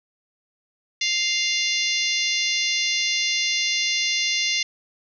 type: harmonic tone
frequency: 698.5 Hz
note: F5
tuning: in tune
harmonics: 3 / 4 / 5 / 6 / 7 / 8 / 9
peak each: -26 / -27 / -28 / -29 / -29 / -30 / -31 dBFS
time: 1.01-4.63 s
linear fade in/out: 5 ms
effects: none